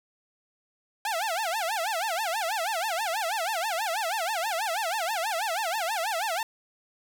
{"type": "tone with vibrato", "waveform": "sawtooth", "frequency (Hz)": 766, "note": "G5", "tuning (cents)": -40, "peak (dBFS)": -23, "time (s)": [1.05, 6.43], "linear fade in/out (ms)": 2, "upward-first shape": "sine", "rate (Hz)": 6.2, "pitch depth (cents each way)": 290, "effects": []}